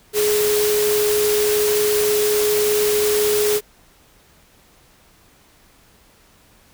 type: tone in noise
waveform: sine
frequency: 420 Hz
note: G#4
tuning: 19 cents sharp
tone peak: -16 dBFS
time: 0.13-3.61 s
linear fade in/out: 50 ms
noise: white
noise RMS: -23 dBFS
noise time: 0.13-3.61 s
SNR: +4 dB
effects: pink hiss -53 dBFS RMS until 6.73 s